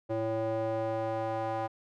square tone with band-pass filter sweep, 111.6 Hz, A2, 25 cents sharp, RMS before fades -32 dBFS, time 0.09-1.68 s, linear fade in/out 20 ms, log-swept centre 490 to 770 Hz, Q 2.6, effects none

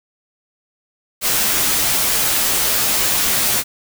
white noise with comb filter, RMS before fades -17 dBFS, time 1.21-3.64 s, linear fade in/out 50 ms, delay 12 ms, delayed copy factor -0.6, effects none

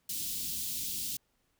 white band-stop noise, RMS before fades -36 dBFS, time 0.09-1.17 s, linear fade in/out 5 ms, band 280 to 3200 Hz, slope 24 dB/octave, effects pink hiss -75 dBFS RMS until 1.59 s

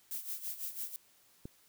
violet noise with tremolo, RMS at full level -38 dBFS, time 0.11-0.96 s, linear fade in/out 0 ms, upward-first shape sine, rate 6 Hz, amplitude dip 75%
click, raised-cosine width 3 ms, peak -30 dBFS, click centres 1.455 s
effects white hiss -66 dBFS RMS until 1.68 s

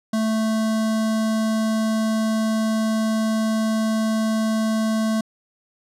square tone with notch filter, 220 Hz, A3, in tune, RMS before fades -21 dBFS, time 0.13-5.21 s, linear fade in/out 5 ms, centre 2400 Hz, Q 1.6, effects low-pass 11000 Hz 12 dB/octave

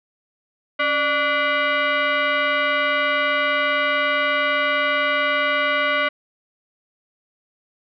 sine tone with frequency modulation, 277.2 Hz, C#4, in tune, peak -17 dBFS, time 0.79-6.09 s, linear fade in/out 10 ms, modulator 872 Hz, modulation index 2.7, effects none

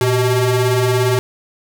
40% pulse ring-modulated tone, 250.8 Hz, B3, 27 cents sharp, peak -9 dBFS, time 0.01-1.19 s, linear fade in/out 0 ms, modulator 134 Hz, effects none

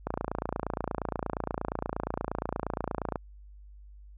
click train, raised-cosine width 1 ms, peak -16 dBFS, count 89, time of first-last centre 0.07-3.158 s, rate 28.5 Hz, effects added 50 Hz sine -47 dBFS peak until 4.17 s

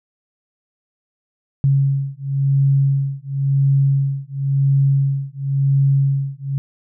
sine beating tone pair, 137.3 / 138.25 Hz, C#3 / C#3, -16 / -4 cents, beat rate 0.95 Hz, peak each -17 dBFS, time 1.64-6.58 s, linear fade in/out 0 ms, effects none

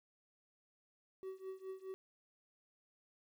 triangle tone with tremolo, 380 Hz, F#4, 46 cents sharp, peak -39 dBFS, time 1.23-1.94 s, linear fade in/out 0 ms, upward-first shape triangle, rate 4.8 Hz, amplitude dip 95%, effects 12-bit

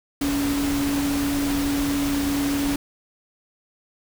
sine tone in noise, 282.9 Hz, C#4, 35 cents sharp, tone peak -21 dBFS, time 0.21-2.76 s, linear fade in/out 5 ms, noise pink, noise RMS -29 dBFS, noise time 0.21-2.76 s, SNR +5 dB, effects none

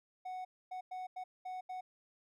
triangle tone bursts at uneven times, 740 Hz, F#5, in tune, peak -38 dBFS, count 6, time 0.25-0.45 / 0.71-0.81 / 0.91-1.07 / 1.16-1.24 / 1.45-1.61 / 1.69-1.81 s, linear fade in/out 10 ms, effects none

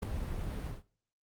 brown noise with ADSR envelope, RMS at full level -27 dBFS, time 0.02-0.83 s, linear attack 11 ms, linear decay 5 ms, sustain -10 dB, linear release 160 ms, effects noise-tail reverb RT60 0.5 s tail -21 dB re dry + Opus 32 kbps

